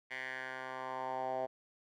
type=tone with band-pass filter sweep; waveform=10% pulse; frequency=130 Hz; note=C3; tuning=11 cents flat; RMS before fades=-40 dBFS; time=0.1-1.47 s; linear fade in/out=20 ms; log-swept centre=2100 to 660 Hz; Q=3.5; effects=none